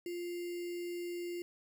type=tone with sample-and-hold; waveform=sine; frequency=349.2 Hz; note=F4; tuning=in tune; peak=-37 dBFS; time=0.06-1.42 s; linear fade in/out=2 ms; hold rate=2450 Hz; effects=none